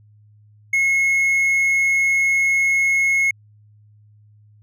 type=tone; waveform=triangle; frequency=2172 Hz; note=C#7; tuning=36 cents flat; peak=-13 dBFS; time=0.73-3.31 s; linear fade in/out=5 ms; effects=added 105 Hz sine -48 dBFS peak until 4.62 s